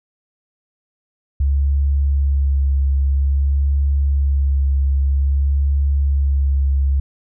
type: tone with vibrato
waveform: sine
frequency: 69.3 Hz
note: C#2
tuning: in tune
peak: -13 dBFS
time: 1.4-7 s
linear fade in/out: 5 ms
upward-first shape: sine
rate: 0.51 Hz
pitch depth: 19 cents each way
effects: none